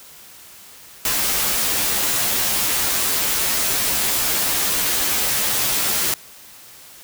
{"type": "noise with comb filter", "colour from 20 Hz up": "white", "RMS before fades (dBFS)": -20, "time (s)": [1.05, 6.14], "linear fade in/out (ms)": 2, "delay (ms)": 12, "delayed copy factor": -0.75, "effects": ["white hiss -43 dBFS RMS until 7.03 s"]}